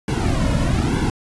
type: noise with flanger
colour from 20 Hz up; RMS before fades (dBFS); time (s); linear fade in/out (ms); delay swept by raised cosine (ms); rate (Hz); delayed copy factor
brown; -19; 0.08-1.1; 2; 1.6 to 2.58; 1.1; -0.95
effects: resampled to 24000 Hz